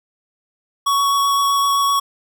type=tone with vibrato; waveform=square; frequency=1118 Hz; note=C#6; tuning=14 cents sharp; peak=-15 dBFS; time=0.86-2 s; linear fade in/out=10 ms; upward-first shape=triangle; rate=7.8 Hz; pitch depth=10 cents each way; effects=none